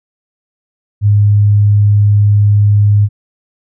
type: tone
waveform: sine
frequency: 103.2 Hz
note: G#2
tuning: 10 cents flat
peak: -5 dBFS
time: 1.01-3.09 s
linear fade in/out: 50 ms
effects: none